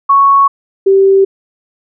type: tone pair in turn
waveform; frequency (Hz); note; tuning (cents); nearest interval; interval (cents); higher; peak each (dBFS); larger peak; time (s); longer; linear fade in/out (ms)
sine; 1108.7 / 388.8; C#6 / G4; 0 / -14; octave + tritone; 1814; first; -4; neither; 0.09-0.48 / 0.86-1.25; neither; 10
effects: none